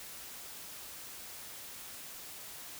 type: silence
effects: white hiss -47 dBFS RMS until 2.79 s